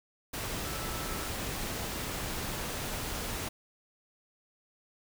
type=tone in noise; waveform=sine; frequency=1318.5 Hz; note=E6; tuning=in tune; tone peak=-45 dBFS; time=0.65-1.28 s; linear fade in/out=10 ms; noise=pink; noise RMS=-36 dBFS; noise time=0.33-3.49 s; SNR=-12 dB; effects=none